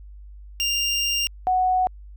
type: tone pair in turn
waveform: 25% pulse / sine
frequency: 2794 / 740 Hz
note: F7 / F#5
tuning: 0 / 0 cents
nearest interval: octave + major seventh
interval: 2300 cents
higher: first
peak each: -17 dBFS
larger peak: neither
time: 0.6-1.27 / 1.47-1.87 s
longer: first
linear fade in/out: 0 ms
effects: added 50 Hz sine -39 dBFS peak until 2.16 s